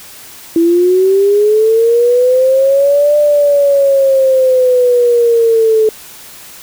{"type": "linear two-way sweep", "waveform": "sine", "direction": "up then down", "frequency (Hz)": [329.5, 594, 432.6], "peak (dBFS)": -6, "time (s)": [0.56, 5.89], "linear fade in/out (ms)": 2, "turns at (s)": 3.17, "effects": ["white hiss -34 dBFS RMS until 6.62 s"]}